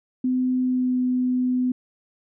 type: tone with pitch glide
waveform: sine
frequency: 254.5 to 251.9 Hz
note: C4 to B3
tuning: -48 to +34 cents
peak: -19 dBFS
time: 0.24-1.72 s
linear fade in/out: 5 ms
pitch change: -18 cents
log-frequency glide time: 0.61-0.98 s
effects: none